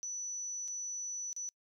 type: tone with dropouts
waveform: sine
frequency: 5950 Hz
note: F#8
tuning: 9 cents sharp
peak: -37 dBFS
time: 0.03-1.49 s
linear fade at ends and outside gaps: 0 ms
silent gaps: 0.679-0.683 / 1.33-1.364 s
effects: noise-tail reverb RT60 0.1 s tail -26 dB re dry